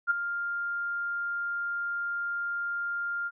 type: tone with ADSR envelope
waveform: sine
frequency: 1400 Hz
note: F6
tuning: 4 cents sharp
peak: -19 dBFS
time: 0.07-3.31 s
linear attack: 35 ms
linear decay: 15 ms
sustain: -10 dB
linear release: 44 ms
effects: none